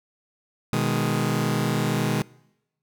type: chord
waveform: sawtooth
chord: G# minor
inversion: first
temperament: just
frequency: 124.59 / 155.74 / 207.7 Hz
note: B2 / D#3 / G#3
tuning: +16 / +2 / 0 cents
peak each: -22 dBFS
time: 0.73-2.22 s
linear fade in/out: 0 ms
effects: noise-tail reverb RT60 0.9 s tail -24 dB re dry